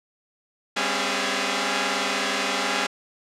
5% pulse tone cluster, 198 / 256.3 / 277 / 415 / 678 Hz, G3 / C4 / C#4 / G#4 / E5, +18 / -36 / -1 / -1 / +49 cents, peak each -18 dBFS, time 0.76-2.87 s, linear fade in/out 10 ms, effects low-pass 7000 Hz 12 dB/octave

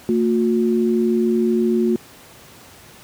sine tone pair together, 227.1 / 360.1 Hz, A#3 / F#4, -45 / -47 cents, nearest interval minor sixth, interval 798 cents, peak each -17 / -18 dBFS, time 0.09-1.96 s, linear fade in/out 0 ms, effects pink hiss -44 dBFS RMS until 3.03 s + high-pass 80 Hz 12 dB/octave

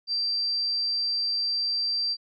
sine tone, 4699 Hz, D8, in tune, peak -24 dBFS, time 0.07-2.17 s, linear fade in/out 50 ms, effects none

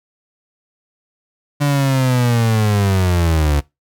35% pulse linear sweep, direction down, 146.2 to 70.3 Hz, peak -11 dBFS, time 1.6-3.61 s, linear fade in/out 20 ms, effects noise-tail reverb RT60 0.2 s tail -22 dB re dry

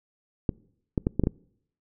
clicks, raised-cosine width 3 ms, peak -10 dBFS, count 6, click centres 0.492 / 0.978 / 1.069 / 1.196 / 1.237 / 1.271 s, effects noise-tail reverb RT60 0.7 s tail -25 dB re dry

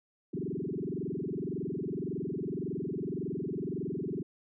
sine tone with frequency modulation, 275.6 Hz, C#4, 10 cents flat, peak -32 dBFS, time 0.33-4.23 s, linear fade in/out 10 ms, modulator 21.8 Hz, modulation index 6.2, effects none

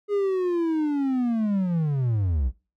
triangle linear sweep, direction down, 415.3 to 55 Hz, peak -19 dBFS, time 0.08-2.52 s, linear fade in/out 50 ms, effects noise-tail reverb RT60 0.3 s tail -19 dB re dry

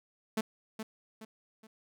sawtooth tone with echo, 219.6 Hz, A3, 3 cents flat, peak -25 dBFS, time 0.37-0.41 s, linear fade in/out 5 ms, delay 420 ms, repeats 3, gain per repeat -8 dB, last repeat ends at 1.67 s, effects none

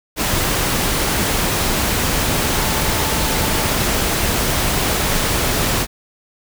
sine tone in noise, 881 Hz, A5, 2 cents sharp, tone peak -29 dBFS, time 2.56-3.72 s, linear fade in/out 50 ms, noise pink, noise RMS -18 dBFS, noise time 0.16-5.87 s, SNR -14 dB, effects none

